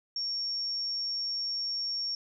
sine tone, 5510 Hz, F8, 24 cents flat, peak -30 dBFS, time 0.16-2.15 s, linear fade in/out 2 ms, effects none

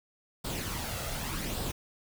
pink noise with flanger, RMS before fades -35 dBFS, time 0.44-1.72 s, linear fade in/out 10 ms, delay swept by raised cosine 0.23 to 1.53 ms, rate 0.86 Hz, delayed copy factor +0.5, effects none

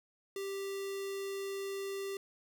square tone with notch filter, 392.8 Hz, G4, 4 cents sharp, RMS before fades -39 dBFS, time 0.36-2.17 s, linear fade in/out 2 ms, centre 900 Hz, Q 1, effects none

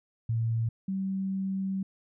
sine tone pair in turn, 114.1 / 192.27 Hz, A#2 / G3, -37 / -33 cents, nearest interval major sixth, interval 904 cents, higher second, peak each -25 / -28 dBFS, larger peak first, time 0.29-0.69 / 0.88-1.83 s, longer second, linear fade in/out 5 ms, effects none

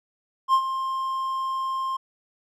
triangle tone with ADSR envelope, 1058 Hz, C6, 19 cents sharp, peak -12 dBFS, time 0.48-1.97 s, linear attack 56 ms, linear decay 72 ms, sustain -11 dB, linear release 9 ms, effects none

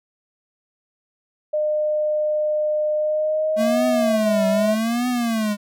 sine tone with pitch glide, 607 to 650.6 Hz, D#5 to E5, -43 to -23 cents, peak -18 dBFS, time 1.53-4.75 s, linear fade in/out 10 ms, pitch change +120 cents, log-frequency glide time 2.95-4.3 s
square tone with vibrato, 220 Hz, A3, in tune, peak -20 dBFS, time 3.56-5.57 s, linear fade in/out 50 ms, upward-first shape triangle, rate 0.82 Hz, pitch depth 230 cents each way
effects none

